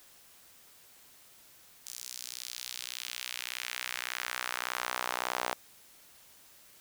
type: tone with high-pass filter sweep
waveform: sawtooth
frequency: 61.74 Hz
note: B1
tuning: in tune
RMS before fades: -38 dBFS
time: 1.86-5.54 s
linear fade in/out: 0 ms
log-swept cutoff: 6300 to 770 Hz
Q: 1.3
effects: white hiss -58 dBFS RMS until 6.8 s